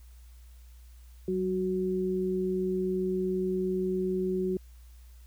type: tone pair together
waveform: sine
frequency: 187.47 / 370 Hz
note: F#3 / F#4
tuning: +23 / 0 cents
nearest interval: octave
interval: 1177 cents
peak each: -31 / -28 dBFS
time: 1.28-4.57 s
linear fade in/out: 2 ms
effects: added 60 Hz sine -48 dBFS peak until 5.26 s + white hiss -64 dBFS RMS until 5.26 s